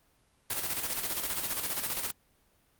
white noise with tremolo, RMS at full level -31 dBFS, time 0.5-2.11 s, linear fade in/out 5 ms, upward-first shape square, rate 15 Hz, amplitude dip 50%, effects pink hiss -68 dBFS RMS until 2.79 s + Opus 32 kbps

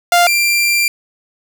sawtooth tone pair in turn, 698.5 / 2371 Hz, F5 / D7, 0 / +16 cents, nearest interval octave + major sixth, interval 2116 cents, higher second, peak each -4 / -8 dBFS, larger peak first, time 0.12-0.27 / 0.27-0.88 s, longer second, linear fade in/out 2 ms, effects 7-bit

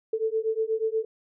sine beating tone pair, 438.6 / 446.9 Hz, A4 / A4, -6 / +27 cents, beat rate 8.3 Hz, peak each -27 dBFS, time 0.13-1.05 s, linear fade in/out 5 ms, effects none

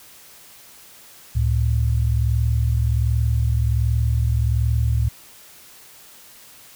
sine tone pair together, 71 / 112.32 Hz, C#2 / A2, +42 / +36 cents, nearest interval minor sixth, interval 794 cents, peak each -19 dBFS, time 1.35-5.09 s, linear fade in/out 10 ms, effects white hiss -46 dBFS RMS until 6.75 s

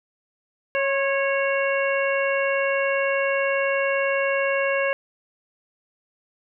harmonic tone with a mistuned harmonic, 551 Hz, C#5, 11 cents flat, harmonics 1 / 2 / 3 / 4 / 5, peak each -22 / -30 / -27 / -29 / -30 dBFS, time 0.75-4.93 s, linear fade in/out 0 ms, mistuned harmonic 2, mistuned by -29 cents, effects none

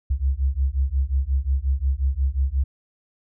sine beating tone pair, 64.8 / 70.4 Hz, C2 / C#2, -16 / +27 cents, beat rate 5.6 Hz, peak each -22 dBFS, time 0.1-2.64 s, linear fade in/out 10 ms, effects none

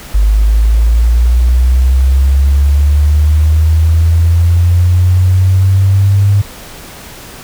sine linear sweep, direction up, 50.4 to 101.2 Hz, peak -5 dBFS, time 0.14-6.42 s, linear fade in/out 10 ms, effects pink hiss -31 dBFS RMS until 7.43 s

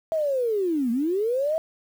sine linear two-way sweep, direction down then up, 656 to 223.5 to 656 Hz, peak -21 dBFS, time 0.12-1.58 s, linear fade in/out 0 ms, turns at 0.91 s, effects 8-bit

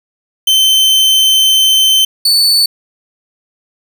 40% pulse tone pair in turn, 3087 / 4485 Hz, G7 / C#8, -27 / +19 cents, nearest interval tritone, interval 646 cents, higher second, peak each -6 dBFS, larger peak neither, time 0.47-2.05 / 2.25-2.66 s, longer first, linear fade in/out 5 ms, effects none

